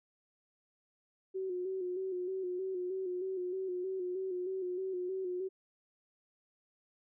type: tone with vibrato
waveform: sine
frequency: 370 Hz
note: F#4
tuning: in tune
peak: -34 dBFS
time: 1.34-5.49 s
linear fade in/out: 20 ms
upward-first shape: square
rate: 3.2 Hz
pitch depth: 44 cents each way
effects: none